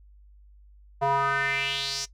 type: tone with band-pass filter sweep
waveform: square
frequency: 138.3 Hz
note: C#3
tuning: 4 cents flat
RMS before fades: -27 dBFS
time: 1.01-2.06 s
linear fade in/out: 20 ms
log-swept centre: 770 to 6000 Hz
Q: 4
effects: noise-tail reverb RT60 0.1 s tail -18 dB re dry + added 50 Hz sine -50 dBFS peak until 2.13 s